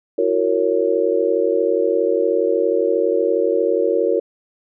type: chord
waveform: sine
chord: F# dominant seventh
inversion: third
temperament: just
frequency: 333 / 370 / 462.5 / 555 Hz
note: E4 / F#4 / A#4 / C#5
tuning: +18 / 0 / -14 / +2 cents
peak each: -23 / -21 / -18 / -21 dBFS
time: 0.18-4.2 s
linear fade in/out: 5 ms
effects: none